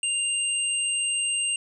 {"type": "tone pair together", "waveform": "sine", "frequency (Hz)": [2794, 8373], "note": ["F7", "C9"], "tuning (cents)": [0, 0], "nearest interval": "octave + perfect fifth", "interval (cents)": 1900, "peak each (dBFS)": -26, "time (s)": [0.03, 1.56], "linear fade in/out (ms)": 2, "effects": []}